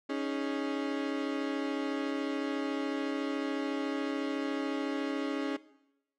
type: chord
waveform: 35% pulse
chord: C# suspended second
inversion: none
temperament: equal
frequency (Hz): 277.2 / 311.1 / 415.3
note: C#4 / D#4 / G#4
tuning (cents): 0 / 0 / 0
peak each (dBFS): -32 / -36 / -37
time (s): 0.09-5.57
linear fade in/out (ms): 10
effects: noise-tail reverb RT60 0.9 s tail -19 dB re dry + low-pass 4000 Hz 12 dB/octave